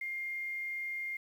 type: tone with quantisation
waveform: sine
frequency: 2117 Hz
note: C7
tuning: 20 cents sharp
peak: -35 dBFS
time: 0.01-1.17 s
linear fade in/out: 5 ms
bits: 10
effects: none